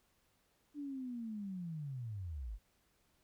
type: linear sweep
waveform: sine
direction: down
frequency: 296.6 to 43.02 Hz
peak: -40 dBFS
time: 0.74-2.59 s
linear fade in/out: 50 ms
effects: pink hiss -75 dBFS RMS until 3.23 s